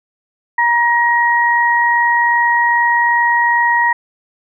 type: tone pair together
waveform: sine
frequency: 948 / 1890.5 Hz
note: A#5 / A#6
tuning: +29 / +24 cents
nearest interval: octave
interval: 1195 cents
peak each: -13 dBFS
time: 0.58-3.93 s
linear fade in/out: 5 ms
effects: none